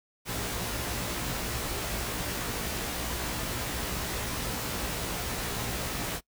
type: noise with comb filter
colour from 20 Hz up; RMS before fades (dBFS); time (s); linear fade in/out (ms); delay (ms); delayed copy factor
pink; -33; 0.25-6.21; 50; 17; +0.75
effects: noise-tail reverb RT60 0.1 s tail -22 dB re dry